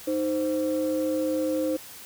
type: tone pair together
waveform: sine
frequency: 310.4 / 522 Hz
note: D#4 / C5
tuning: -4 / -4 cents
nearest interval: major sixth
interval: 900 cents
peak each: -25 dBFS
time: 0.07-1.77 s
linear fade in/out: 10 ms
effects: tanh soft clip ceiling -18 dBFS + white hiss -44 dBFS RMS until 2.05 s